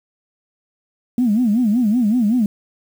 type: tone with vibrato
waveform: sine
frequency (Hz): 227.3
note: A#3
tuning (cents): -43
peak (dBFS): -12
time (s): 1.18-2.46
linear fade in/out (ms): 2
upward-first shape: sine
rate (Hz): 5.3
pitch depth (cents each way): 200
effects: tanh soft clip ceiling -8 dBFS + 7-bit